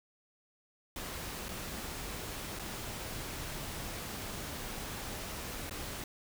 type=noise with dropouts; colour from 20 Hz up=pink; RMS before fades=-41 dBFS; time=0.96-6.04 s; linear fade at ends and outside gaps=2 ms; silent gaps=1.485-1.489 / 2.59-2.594 / 5.696-5.709 s; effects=none